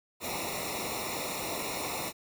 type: noise with comb filter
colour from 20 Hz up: pink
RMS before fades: -35 dBFS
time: 0.2-2.13 s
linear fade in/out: 50 ms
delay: 0.63 ms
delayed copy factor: -1
effects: none